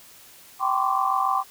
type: tone cluster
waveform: sine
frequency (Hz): 777 / 997 / 1044 / 1124 / 1171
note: G5 / B5 / C6 / C#6 / D6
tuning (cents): -16 / +16 / -4 / +24 / -5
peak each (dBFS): -25 / -32 / -25 / -28 / -26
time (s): 0.59-1.44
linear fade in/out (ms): 50
effects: white hiss -49 dBFS RMS until 1.5 s